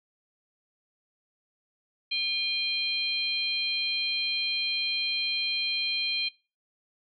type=tone cluster; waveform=sine; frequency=2423 / 3187 / 4121 Hz; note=D#7 / G7 / C8; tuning=-47 / +28 / -27 cents; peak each=-31 / -31 / -30 dBFS; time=2.11-6.29 s; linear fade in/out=10 ms; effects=noise-tail reverb RT60 0.3 s tail -19 dB re dry